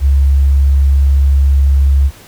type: tone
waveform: sine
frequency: 69 Hz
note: C#2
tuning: 7 cents flat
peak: -6 dBFS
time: 0-2.11 s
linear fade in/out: 50 ms
effects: pink hiss -39 dBFS RMS until 2.27 s